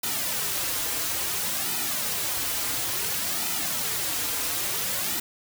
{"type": "noise with flanger", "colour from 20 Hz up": "white", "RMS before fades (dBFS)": -28, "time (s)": [0.03, 5.2], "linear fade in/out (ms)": 5, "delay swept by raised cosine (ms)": [1.8, 5.4], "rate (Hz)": 0.58, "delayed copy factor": -0.7, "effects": []}